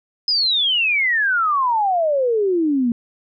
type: exponential sweep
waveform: sine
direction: down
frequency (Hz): 5110 to 228.5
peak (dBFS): -15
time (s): 0.28-2.92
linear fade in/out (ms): 2
effects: none